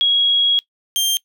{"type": "tone pair in turn", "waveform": ["sine", "sawtooth"], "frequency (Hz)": [3311, 3178], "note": ["G#7", "G7"], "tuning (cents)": [-6, 23], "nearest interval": "minor second", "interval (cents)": 71, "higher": "first", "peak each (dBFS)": -12, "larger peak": "neither", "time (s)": [[0.01, 0.59], [0.96, 1.17]], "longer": "first", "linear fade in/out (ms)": 0, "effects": ["noise-tail reverb RT60 0.1 s tail -22 dB re dry"]}